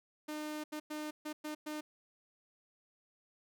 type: tone bursts at uneven times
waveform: sawtooth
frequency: 303.7 Hz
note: D#4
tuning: 42 cents flat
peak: -35 dBFS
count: 6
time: 0.28-0.64 / 0.72-0.8 / 0.9-1.11 / 1.25-1.33 / 1.44-1.55 / 1.66-1.81 s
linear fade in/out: 10 ms
effects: none